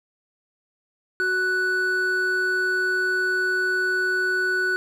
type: tone pair together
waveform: triangle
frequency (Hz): 370.9 / 1483.6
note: F#4 / F#6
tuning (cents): +4 / +4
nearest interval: 2 octaves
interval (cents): 2400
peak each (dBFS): -26 / -19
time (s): 1.2-4.76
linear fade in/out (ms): 0
effects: none